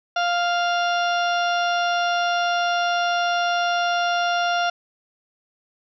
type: harmonic tone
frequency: 698.5 Hz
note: F5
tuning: in tune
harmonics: 1 / 2 / 3 / 4 / 5 / 6 / 7 / 8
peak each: -21 / -24 / -40 / -30 / -33 / -38 / -45 / -36 dBFS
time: 0.16-4.7 s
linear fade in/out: 5 ms
effects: none